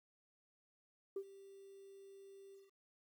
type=tone with ADSR envelope; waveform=sine; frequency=392 Hz; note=G4; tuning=in tune; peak=-36 dBFS; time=1.16-2.72 s; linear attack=5 ms; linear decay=67 ms; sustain=-19 dB; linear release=180 ms; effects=tanh soft clip ceiling -36 dBFS + 12-bit

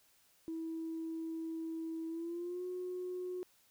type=tone with pitch glide; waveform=sine; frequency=325.3 to 363 Hz; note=E4 to F#4; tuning=-23 to -33 cents; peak=-37 dBFS; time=0.48-3.43 s; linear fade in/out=0 ms; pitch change=+190 cents; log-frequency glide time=2.08-2.64 s; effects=tanh soft clip ceiling -33 dBFS + white hiss -69 dBFS RMS until 3.7 s

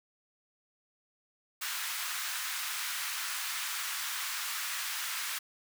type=high-pass noise; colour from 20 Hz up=pink; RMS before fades=-36 dBFS; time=1.61-5.39 s; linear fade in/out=10 ms; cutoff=1200 Hz; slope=24 dB/octave; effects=none

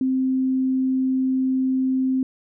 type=tone; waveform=sine; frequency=261.1 Hz; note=C4; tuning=3 cents flat; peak=-18 dBFS; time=0.01-2.23 s; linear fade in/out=2 ms; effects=none

